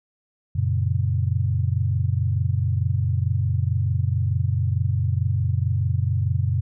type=chord; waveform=sine; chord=F# major; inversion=none; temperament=equal with one note detuned; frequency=91.91 / 116.54 / 138.59 Hz; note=F#2 / A#2 / C#3; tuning=-11 / 0 / 0 cents; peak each=-22 / -23 / -26 dBFS; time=0.55-6.61 s; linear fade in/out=10 ms; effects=none